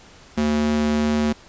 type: tone with high-pass filter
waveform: square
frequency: 75.1 Hz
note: D2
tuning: 39 cents sharp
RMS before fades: -20 dBFS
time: 0.37-1.33 s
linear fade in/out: 10 ms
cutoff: 190 Hz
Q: 2.5
effects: pink hiss -47 dBFS RMS until 1.48 s + resampled to 16000 Hz